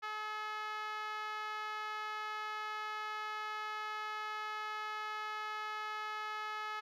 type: tone with band-pass filter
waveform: 5% pulse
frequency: 427.5 Hz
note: A4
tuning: 50 cents flat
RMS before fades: -41 dBFS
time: 0.02-6.81 s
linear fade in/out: 20 ms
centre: 1200 Hz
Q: 2.1
effects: none